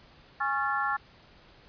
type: harmonic tone with a mistuned harmonic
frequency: 274.8 Hz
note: C#4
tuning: 15 cents flat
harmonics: 3 / 4 / 5 / 6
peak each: -32 / -32 / -30 / -33 dBFS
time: 0.4-0.97 s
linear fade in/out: 10 ms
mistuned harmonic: 6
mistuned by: +94 cents
effects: pink hiss -56 dBFS RMS until 1.68 s + resampled to 11025 Hz